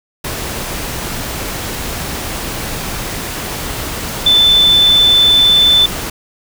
sine tone in noise, 3520 Hz, A7, in tune, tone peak -6 dBFS, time 4.26-5.86 s, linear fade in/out 5 ms, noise pink, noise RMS -22 dBFS, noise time 0.24-6.1 s, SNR +13 dB, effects none

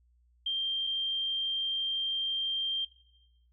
sine tone pair in turn, 3173 / 3173 Hz, G7 / G7, +20 / +20 cents, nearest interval unison, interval 0 cents, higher neither, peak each -28 dBFS, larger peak neither, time 0.46-0.87 / 0.87-2.85 s, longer second, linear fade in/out 5 ms, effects noise-tail reverb RT60 0.9 s tail -17 dB re dry + added 60 Hz sine -63 dBFS peak until 3.52 s

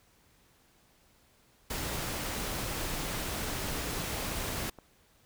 pink noise, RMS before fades -35 dBFS, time 1.7-4.7 s, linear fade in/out 5 ms
click, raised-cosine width 1 ms, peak -33 dBFS, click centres 4.787 s
effects pink hiss -65 dBFS RMS until 5.25 s

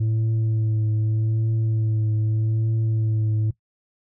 sine tone with vibrato, 110 Hz, A2, in tune, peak -16 dBFS, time 0-3.51 s, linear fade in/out 10 ms, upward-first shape triangle, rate 0.82 Hz, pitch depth 31 cents each way, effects noise-tail reverb RT60 0.1 s tail -18 dB re dry + tanh soft clip ceiling -18 dBFS

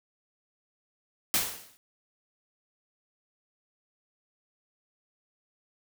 white noise with exponential decay, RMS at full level -23 dBFS, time 1.34-1.77 s, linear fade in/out 0 ms, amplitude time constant 92 ms, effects none

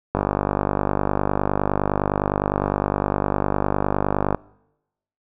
click train, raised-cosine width 1 ms, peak -5 dBFS, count 210, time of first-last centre 0.15-4.347 s, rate 49.8 Hz, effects noise-tail reverb RT60 0.9 s tail -24 dB re dry

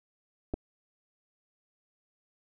clicks, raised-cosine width 2 ms, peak -20 dBFS, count 2, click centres 0.538 / 0.541 s, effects none

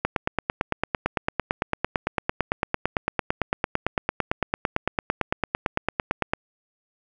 click train, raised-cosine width 0.5 ms, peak -6 dBFS, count 57, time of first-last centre 0.05-6.335 s, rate 8.91 Hz, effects none

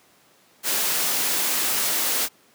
white noise, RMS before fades -23 dBFS, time 0.63-2.29 s, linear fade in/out 50 ms, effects pink hiss -57 dBFS RMS until 2.54 s + high-pass 200 Hz 12 dB/octave

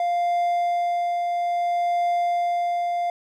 triangle tone with tremolo, 698.5 Hz, F5, in tune, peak -17 dBFS, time 0-3.1 s, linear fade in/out 2 ms, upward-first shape triangle, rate 0.6 Hz, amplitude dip 30%, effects none

